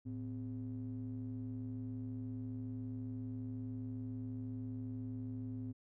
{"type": "ring-modulated tone", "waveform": "triangle", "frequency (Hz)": 73.42, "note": "D2", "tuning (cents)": 0, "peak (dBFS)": -35, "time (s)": [0.05, 5.73], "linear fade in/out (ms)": 20, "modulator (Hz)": 183, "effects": []}